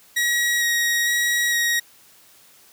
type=tone with vibrato; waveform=sawtooth; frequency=1899 Hz; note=A#6; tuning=32 cents sharp; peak=-15 dBFS; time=0.16-1.8 s; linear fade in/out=10 ms; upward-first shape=square; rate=1.1 Hz; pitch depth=9 cents each way; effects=white hiss -52 dBFS RMS until 2.72 s + high-pass 60 Hz 12 dB/octave